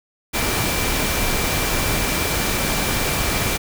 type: tone in noise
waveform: sine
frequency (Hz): 2349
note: D7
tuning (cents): 0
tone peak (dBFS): -30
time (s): 0.33-3.58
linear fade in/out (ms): 20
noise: pink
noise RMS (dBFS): -21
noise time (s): 0.33-3.58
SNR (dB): -12
effects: none